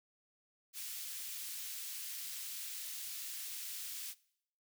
white high-pass noise, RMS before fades -44 dBFS, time 0.73-4.15 s, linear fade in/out 50 ms, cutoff 2500 Hz, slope 12 dB/octave, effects noise-tail reverb RT60 0.7 s tail -22 dB re dry

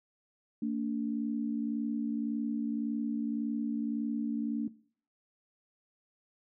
sine tone pair together, 226.2 / 288 Hz, A3 / D4, +48 / -34 cents, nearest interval major third, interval 418 cents, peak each -31 / -34 dBFS, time 0.62-4.68 s, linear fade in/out 5 ms, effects noise-tail reverb RT60 0.5 s tail -19 dB re dry

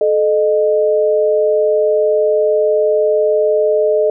sine tone pair together, 433.1 / 613 Hz, A4 / D#5, -27 / -26 cents, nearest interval tritone, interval 601 cents, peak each -13 dBFS, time 0.01-4.1 s, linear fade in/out 2 ms, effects none

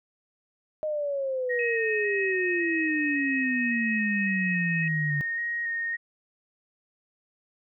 sine exponential sweep, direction down, 622.3 to 143.3 Hz, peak -26 dBFS, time 0.83-5.21 s, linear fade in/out 0 ms
sine tone with vibrato, 1864.7 Hz, A#6, in tune, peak -27 dBFS, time 1.49-5.97 s, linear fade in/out 20 ms, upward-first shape square, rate 1.8 Hz, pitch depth 14 cents each way
sine tone with tremolo, 2555 Hz, D#7, 45 cents sharp, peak -30 dBFS, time 1.59-4.88 s, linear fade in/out 2 ms, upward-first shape triangle, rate 3.5 Hz, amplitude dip 30%
effects none

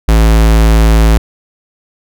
square tone, 55 Hz, A1, in tune, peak -5 dBFS, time 0.08-1.18 s, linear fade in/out 5 ms, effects none

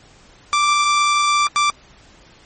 sawtooth tone bursts at uneven times, 1174.7 Hz, D6, in tune, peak -10 dBFS, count 2, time 0.53-1.47 / 1.56-1.7 s, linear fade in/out 0 ms, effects pink hiss -48 dBFS RMS until 2.45 s + MP3 32 kbps

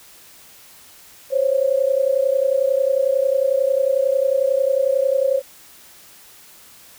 sine tone pair together, 523.3 / 554.4 Hz, C5 / C#5, 0 / 0 cents, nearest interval minor second, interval 100 cents, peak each -18 dBFS, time 1.3-5.42 s, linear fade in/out 50 ms, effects white hiss -46 dBFS RMS until 6.98 s

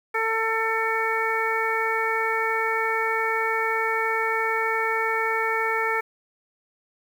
harmonic tone, 447.1 Hz, A4, 28 cents sharp, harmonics 1 / 2 / 3 / 4 / 5, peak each -28 / -28 / -28 / -28 / -28 dBFS, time 0.14-6.01 s, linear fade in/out 10 ms, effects 8-bit

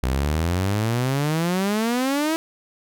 sawtooth exponential sweep, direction up, 61.74 to 328.3 Hz, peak -16 dBFS, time 0.03-2.36 s, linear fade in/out 0 ms, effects none

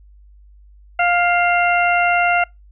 harmonic tone with a mistuned harmonic, 702 Hz, F5, 9 cents sharp, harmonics 1 / 2 / 3 / 4, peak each -16 / -19 / -21 / -22 dBFS, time 0.99-2.44 s, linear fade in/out 5 ms, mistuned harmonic 4, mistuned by -39 cents, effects noise-tail reverb RT60 0.2 s tail -26 dB re dry + added 50 Hz sine -43 dBFS peak until 2.71 s

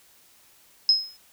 sine tone with exponential decay, 5130 Hz, E8, 48 cents flat, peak -12 dBFS, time 0.89-1.17 s, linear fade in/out 1 ms, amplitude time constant 60 ms, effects white hiss -57 dBFS RMS until 1.32 s

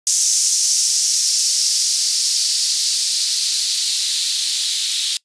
violet noise with band-pass filter sweep, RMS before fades -18 dBFS, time 0.07-5.17 s, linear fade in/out 0 ms, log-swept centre 6000 to 3700 Hz, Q 3.2, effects noise-tail reverb RT60 0.1 s tail -22 dB re dry + resampled to 22050 Hz

